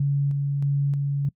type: tone with tremolo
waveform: sine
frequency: 141.1 Hz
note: C#3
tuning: 31 cents sharp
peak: -19 dBFS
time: 0-1.29 s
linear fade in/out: 5 ms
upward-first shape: square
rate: 1.6 Hz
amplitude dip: 25%
effects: noise-tail reverb RT60 0.1 s tail -23 dB re dry